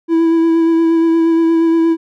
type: tone with vibrato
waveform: triangle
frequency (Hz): 329.6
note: E4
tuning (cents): 0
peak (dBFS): -7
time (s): 0.08-1.97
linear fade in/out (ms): 50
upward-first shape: sine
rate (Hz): 8.5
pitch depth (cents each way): 17
effects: none

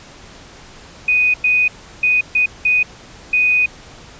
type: tone bursts at uneven times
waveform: sine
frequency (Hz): 2489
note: D#7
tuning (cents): 0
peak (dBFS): -11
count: 6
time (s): 1.08-1.34 / 1.44-1.68 / 2.03-2.21 / 2.35-2.46 / 2.65-2.83 / 3.33-3.66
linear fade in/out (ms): 5
effects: pink hiss -40 dBFS RMS until 4.19 s + resampled to 16000 Hz

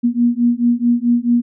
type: beating tone pair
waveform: sine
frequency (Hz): 236.9 / 241.5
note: A#3 / B3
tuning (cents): +28 / -39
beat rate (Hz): 4.6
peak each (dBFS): -15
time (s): 0.03-1.42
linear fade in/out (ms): 20
effects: none

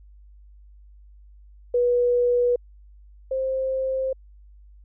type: tone pair in turn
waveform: sine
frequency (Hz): 487 / 526.8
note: B4 / C5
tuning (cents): -24 / +12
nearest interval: minor second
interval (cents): 136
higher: second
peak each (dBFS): -17 / -22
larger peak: first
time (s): 1.74-2.56 / 3.31-4.13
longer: neither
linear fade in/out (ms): 5
effects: added 50 Hz sine -46 dBFS peak until 4.84 s

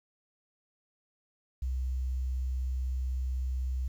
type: tone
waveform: sine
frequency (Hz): 64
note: C2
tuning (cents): -38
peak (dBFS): -29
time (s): 1.62-3.88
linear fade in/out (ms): 5
effects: 10-bit

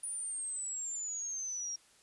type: exponential sweep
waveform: sine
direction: down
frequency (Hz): 9550 to 5600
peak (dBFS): -36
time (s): 0.03-1.76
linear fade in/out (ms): 5
effects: white hiss -64 dBFS RMS until 2.02 s + resampled to 24000 Hz

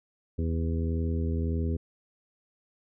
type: harmonic tone with a mistuned harmonic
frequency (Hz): 81.7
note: E2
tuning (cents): -15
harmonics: 1 / 2 / 3 / 4 / 5 / 6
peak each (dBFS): -27 / -35 / -34 / -41 / -38 / -44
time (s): 0.38-1.77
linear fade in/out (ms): 10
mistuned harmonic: 6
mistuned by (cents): +33
effects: none

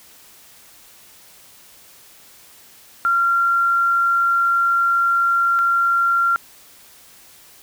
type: tone pair in turn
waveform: sine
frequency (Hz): 1378 / 1378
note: F6 / F6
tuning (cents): -24 / -24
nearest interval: unison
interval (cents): 0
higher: neither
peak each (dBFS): -14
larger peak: neither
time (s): 3.05-5.59 / 5.59-6.36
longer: first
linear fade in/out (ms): 0
effects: white hiss -47 dBFS RMS until 7.62 s

